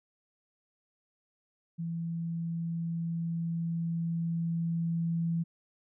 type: tone with level ramp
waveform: sine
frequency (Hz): 167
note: E3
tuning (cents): +23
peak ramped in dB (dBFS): -32 to -27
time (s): 1.78-5.44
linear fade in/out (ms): 20
effects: none

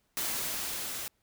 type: noise with level ramp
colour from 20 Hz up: white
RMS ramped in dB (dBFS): -32 to -38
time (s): 0.17-1.08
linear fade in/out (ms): 0
effects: pink hiss -74 dBFS RMS until 1.22 s

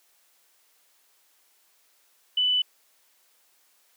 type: tone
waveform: sine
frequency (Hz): 2989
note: F#7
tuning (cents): +17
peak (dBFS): -20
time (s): 2.37-2.62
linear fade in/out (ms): 5
effects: white hiss -64 dBFS RMS until 3.96 s + high-pass 400 Hz 12 dB/octave

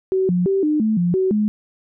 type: tone with pitch steps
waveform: sine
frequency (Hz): 378.3 / 178.2 / 388.6 / 303 / 218 / 174.9 / 376.7 / 211.3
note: F#4 / F3 / G4 / D#4 / A3 / F3 / F#4 / G#3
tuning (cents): +38 / +35 / -15 / -46 / -16 / +3 / +31 / +30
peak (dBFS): -15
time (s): 0.12-1.48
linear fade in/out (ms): 0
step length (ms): 170
effects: none

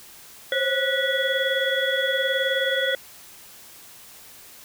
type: tone cluster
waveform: sine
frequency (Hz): 524 / 543 / 1471 / 1942 / 3366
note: C5 / C#5 / F#6 / B6 / G#7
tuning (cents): +2 / -36 / -11 / -30 / +23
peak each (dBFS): -27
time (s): 0.52-2.95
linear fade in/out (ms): 2
effects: white hiss -46 dBFS RMS until 4.64 s

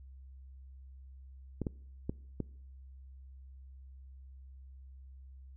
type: clicks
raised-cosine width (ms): 3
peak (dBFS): -21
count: 4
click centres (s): 1.617 / 1.668 / 2.095 / 2.403
effects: noise-tail reverb RT60 0.7 s tail -24 dB re dry + added 66 Hz sine -49 dBFS peak until 5.56 s

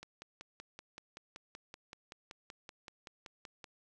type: click train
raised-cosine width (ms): 0.2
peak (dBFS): -30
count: 20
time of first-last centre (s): 0.03-3.642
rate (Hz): 5.26
effects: none

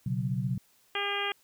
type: chord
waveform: sine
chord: B suspended second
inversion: none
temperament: equal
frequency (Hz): 123.47 / 138.59 / 185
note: B2 / C#3 / F#3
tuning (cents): 0 / 0 / 0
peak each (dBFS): -31 / -32 / -33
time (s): 0.06-0.58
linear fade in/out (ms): 5
type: harmonic tone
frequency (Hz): 403.5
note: G#4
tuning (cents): -50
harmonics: 1 / 2 / 3 / 4 / 5 / 6 / 7 / 8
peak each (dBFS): -37 / -37 / -37 / -37 / -37 / -37 / -37 / -37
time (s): 0.95-1.32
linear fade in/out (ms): 2
effects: white hiss -65 dBFS RMS until 1.43 s

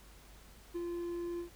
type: tone with ADSR envelope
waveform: triangle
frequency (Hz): 345.5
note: F4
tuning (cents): -19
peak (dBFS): -32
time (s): 0.74-1.5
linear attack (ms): 19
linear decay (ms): 26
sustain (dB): -2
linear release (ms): 110
effects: added 50 Hz sine -56 dBFS peak until 1.55 s + pink hiss -59 dBFS RMS until 1.55 s

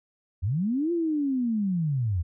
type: linear two-way sweep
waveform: sine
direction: up then down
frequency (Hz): 78.3 to 349.2 to 78.3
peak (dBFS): -23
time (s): 0.42-2.23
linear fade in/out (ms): 20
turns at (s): 0.92
effects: none

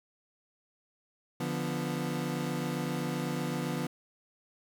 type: chord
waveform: 30% pulse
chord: B diminished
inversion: first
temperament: equal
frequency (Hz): 146.83 / 174.61 / 246.9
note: D3 / F3 / B3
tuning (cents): 0 / 0 / 0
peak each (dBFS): -33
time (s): 1.4-3.87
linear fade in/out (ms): 5
effects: none

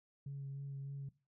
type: tone with vibrato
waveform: sine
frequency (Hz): 138.59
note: C#3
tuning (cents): 0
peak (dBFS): -40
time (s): 0.26-1.09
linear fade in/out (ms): 5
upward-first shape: sine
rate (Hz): 3.3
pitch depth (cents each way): 16
effects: noise-tail reverb RT60 0.3 s tail -19 dB re dry + tanh soft clip ceiling -38 dBFS

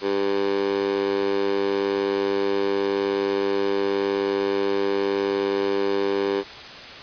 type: tone with high-pass filter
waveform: 15% pulse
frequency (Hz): 99.1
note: G2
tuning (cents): +19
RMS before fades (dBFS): -23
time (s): 0.01-6.44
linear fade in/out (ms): 50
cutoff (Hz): 410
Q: 3.4
effects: white hiss -38 dBFS RMS until 7.02 s + resampled to 11025 Hz

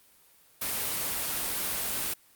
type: noise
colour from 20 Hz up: white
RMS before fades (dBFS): -31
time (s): 0.61-2.14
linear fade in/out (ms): 10
effects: white hiss -60 dBFS RMS until 2.35 s + Opus 32 kbps

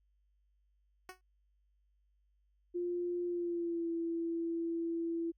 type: tone with exponential decay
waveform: 10% pulse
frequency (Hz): 370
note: F#4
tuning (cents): 0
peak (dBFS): -34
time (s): 1.09-1.21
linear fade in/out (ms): 1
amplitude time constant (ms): 24
type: tone with pitch glide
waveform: sine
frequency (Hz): 351.2 to 334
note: F4 to E4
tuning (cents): +10 to +23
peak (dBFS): -33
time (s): 2.74-5.32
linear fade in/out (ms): 20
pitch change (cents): -87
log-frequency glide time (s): 3.26-3.9
effects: added 50 Hz sine -70 dBFS peak until 5.37 s

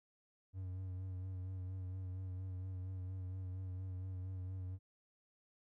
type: tone with vibrato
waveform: triangle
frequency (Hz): 93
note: F#2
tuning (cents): +9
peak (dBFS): -39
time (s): 0.53-4.79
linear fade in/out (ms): 50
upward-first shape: sine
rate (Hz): 4.3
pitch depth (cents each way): 31
effects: none

